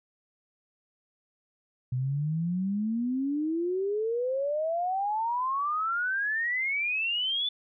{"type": "exponential sweep", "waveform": "sine", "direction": "up", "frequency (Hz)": [123.47, 3512], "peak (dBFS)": -26, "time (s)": [1.92, 7.49], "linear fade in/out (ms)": 5, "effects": []}